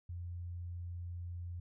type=tone; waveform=sine; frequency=87.31 Hz; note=F2; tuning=in tune; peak=-40 dBFS; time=0.09-1.6 s; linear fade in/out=5 ms; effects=none